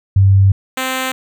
sine / 5% pulse tone pair in turn, 97.4 / 260 Hz, G2 / C4, -11 / -11 cents, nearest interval octave + perfect fourth, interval 1700 cents, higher second, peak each -6 dBFS, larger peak neither, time 0.16-0.52 / 0.77-1.12 s, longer first, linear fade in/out 5 ms, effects none

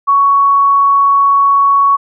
sine tone, 1116 Hz, C#6, 11 cents sharp, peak -6 dBFS, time 0.07-1.97 s, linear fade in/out 20 ms, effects none

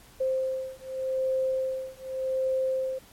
sine beating tone pair, 523.3 / 524.15 Hz, C5 / C5, 0 / +3 cents, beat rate 0.85 Hz, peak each -29 dBFS, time 0.2-2.99 s, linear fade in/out 10 ms, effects pink hiss -54 dBFS RMS until 3.12 s + MP3 64 kbps

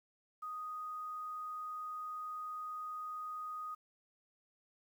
sine tone with quantisation, 1244.5 Hz, D#6, in tune, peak -40 dBFS, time 0.42-3.75 s, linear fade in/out 10 ms, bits 11, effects none

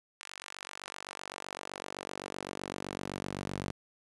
sawtooth tone with high-pass filter sweep, 47.82 Hz, G1, 42 cents flat, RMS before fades -42 dBFS, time 0.2-3.71 s, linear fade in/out 0 ms, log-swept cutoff 1800 to 130 Hz, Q 0.85, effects resampled to 24000 Hz + 10-bit

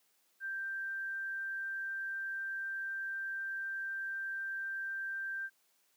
sine tone, 1574 Hz, G6, 7 cents sharp, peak -36 dBFS, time 0.4-5.5 s, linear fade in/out 50 ms, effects white hiss -73 dBFS RMS until 5.96 s + high-pass 200 Hz 12 dB/octave

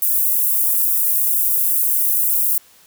pink high-pass noise, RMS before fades -17 dBFS, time 0.02-2.58 s, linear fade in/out 2 ms, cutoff 12000 Hz, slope 24 dB/octave, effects white hiss -50 dBFS RMS until 2.86 s

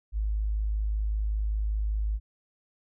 sine tone, 52.6 Hz, G#1, 23 cents sharp, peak -25 dBFS, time 0.12-2.2 s, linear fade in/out 50 ms, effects none

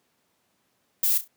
violet noise with echo, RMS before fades -22 dBFS, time 1.03-1.18 s, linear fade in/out 5 ms, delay 33 ms, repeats 3, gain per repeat -11 dB, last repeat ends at 1.279 s, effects pink hiss -70 dBFS RMS until 1.36 s + high-pass 150 Hz 12 dB/octave

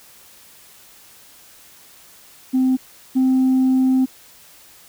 sine tone pair in turn, 259 / 260.2 Hz, C4 / C4, -17 / -9 cents, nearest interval unison, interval 8 cents, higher second, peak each -12 / -11 dBFS, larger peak second, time 2.53-2.77 / 3.15-4.06 s, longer second, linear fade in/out 20 ms, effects tanh soft clip ceiling -11 dBFS + white hiss -47 dBFS RMS until 4.88 s

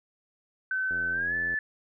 sine tone with pitch glide, 1526 to 1742.8 Hz, G6 to A6, -47 to -17 cents, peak -26 dBFS, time 0.71-1.59 s, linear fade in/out 2 ms, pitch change +230 cents, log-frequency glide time 1.12-1.35 s
click train, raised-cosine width 2 ms, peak -31 dBFS, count 55, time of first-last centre 0.91-1.541 s, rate 85.6 Hz
effects none

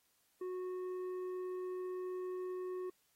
sine tone with tanh clipping, 366.9 Hz, F#4, 15 cents flat, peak -40 dBFS, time 0.41-2.9 s, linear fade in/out 5 ms, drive 7 dB, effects white hiss -75 dBFS RMS until 3.15 s + AAC 48 kbps

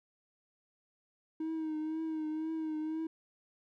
triangle tone with vibrato, 315 Hz, D#4, 21 cents sharp, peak -31 dBFS, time 1.4-3.07 s, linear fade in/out 5 ms, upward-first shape triangle, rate 2 Hz, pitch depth 45 cents each way, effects tanh soft clip ceiling -27 dBFS

